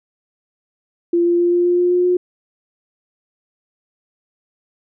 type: tone with pitch steps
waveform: sine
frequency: 343.9 / 346.1 / 348.3 / 350.5 / 352.8 / 355 / 357.3 / 359.5 Hz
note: F4 / F4 / F4 / F4 / F4 / F4 / F4 / F#4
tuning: -27 / -16 / -5 / +6 / +18 / +28 / +40 / -50 cents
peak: -12 dBFS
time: 1.13-2.17 s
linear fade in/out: 5 ms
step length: 130 ms
effects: none